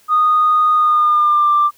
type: tone with pitch glide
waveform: sine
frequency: 1236 to 1181.5 Hz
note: D#6 to D6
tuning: -12 to +10 cents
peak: -9 dBFS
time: 0.08-1.71 s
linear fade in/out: 50 ms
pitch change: -78 cents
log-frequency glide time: 0.74-1.54 s
effects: tanh soft clip ceiling -5 dBFS + white hiss -52 dBFS RMS until 1.77 s